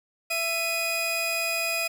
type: tone pair together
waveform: sawtooth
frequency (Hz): 665 / 2489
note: E5 / D#7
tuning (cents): +15 / 0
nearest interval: octave + major seventh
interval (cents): 2285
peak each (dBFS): -27 / -23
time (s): 0.3-1.88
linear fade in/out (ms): 10
effects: none